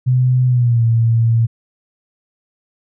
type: tone with pitch glide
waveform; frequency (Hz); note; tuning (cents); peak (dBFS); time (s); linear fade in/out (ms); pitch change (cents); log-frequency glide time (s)
sine; 126.8 to 114.94; B2 to A#2; +46 to -24; -10; 0.06-1.47; 20; -170; 0.46-0.84
effects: none